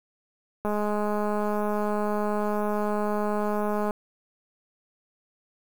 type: click train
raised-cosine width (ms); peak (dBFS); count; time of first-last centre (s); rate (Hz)
1; -15; 682; 0.65-3.908; 209
effects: 7-bit